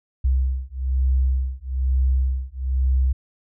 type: beating tone pair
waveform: sine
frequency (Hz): 64.5 / 65.6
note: C2 / C2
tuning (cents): -24 / +5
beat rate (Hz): 1.1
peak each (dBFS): -21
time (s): 0.24-3.13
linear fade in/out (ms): 10
effects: none